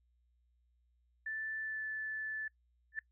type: tone with pitch glide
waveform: sine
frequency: 1760 to 1745.8 Hz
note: A6 to A6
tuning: 0 to -14 cents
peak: -37 dBFS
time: 1.26-2.48 s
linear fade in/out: 5 ms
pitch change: -14 cents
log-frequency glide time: 1.61-1.83 s
type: tone with exponential growth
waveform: sine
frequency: 1760 Hz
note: A6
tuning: in tune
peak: -31 dBFS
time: 2.92-2.99 s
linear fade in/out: 2 ms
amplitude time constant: 15 ms
effects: noise-tail reverb RT60 0.1 s tail -23 dB re dry + added 60 Hz sine -70 dBFS peak until 3.11 s